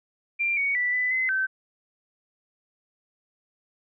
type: tone with pitch steps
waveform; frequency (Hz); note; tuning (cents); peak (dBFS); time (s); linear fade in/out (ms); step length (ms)
sine; 2375 / 2236 / 1970 / 1996 / 2044 / 1542; D7 / C#7 / B6 / B6 / C7 / G6; +19 / +14 / -5 / +18 / -41 / -29; -22; 0.39-1.47; 20; 180
effects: none